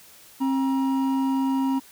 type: tone pair together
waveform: triangle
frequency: 266.9 / 951.1 Hz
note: C4 / A#5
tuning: +35 / +35 cents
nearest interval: octave + minor seventh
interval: 2200 cents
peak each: -19 / -28 dBFS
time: 0.4-1.8 s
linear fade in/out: 20 ms
effects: white hiss -50 dBFS RMS until 1.91 s